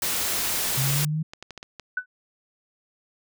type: noise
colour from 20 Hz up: white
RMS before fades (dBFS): -26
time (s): 0.02-1.05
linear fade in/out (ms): 2
type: linear sweep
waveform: sine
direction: up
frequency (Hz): 130.81 to 160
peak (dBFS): -23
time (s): 0.77-1.23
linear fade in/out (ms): 10
type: clicks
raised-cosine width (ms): 0.2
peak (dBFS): -21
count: 6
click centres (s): 1.335 / 1.426 / 1.507 / 1.577 / 1.629 / 1.797
type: tone with exponential decay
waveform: sine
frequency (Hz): 1495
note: F#6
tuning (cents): +17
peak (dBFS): -20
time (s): 1.97-2.06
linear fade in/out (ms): 5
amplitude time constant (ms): 18
effects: none